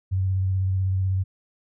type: tone with vibrato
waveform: sine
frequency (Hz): 94.6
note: F#2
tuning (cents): +39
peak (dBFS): -20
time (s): 0.11-1.24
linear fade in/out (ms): 20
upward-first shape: triangle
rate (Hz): 16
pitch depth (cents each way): 28
effects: none